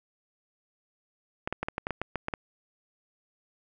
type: clicks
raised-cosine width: 0.5 ms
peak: -15 dBFS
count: 11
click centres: 1.475 / 1.526 / 1.63 / 1.685 / 1.781 / 1.869 / 1.907 / 2.016 / 2.157 / 2.284 / 2.338 s
effects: none